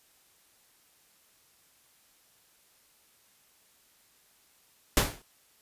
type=noise with exponential decay; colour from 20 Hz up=pink; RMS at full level=-19 dBFS; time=4.97-5.22 s; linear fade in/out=1 ms; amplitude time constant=54 ms; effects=white hiss -64 dBFS RMS until 5.61 s + resampled to 32000 Hz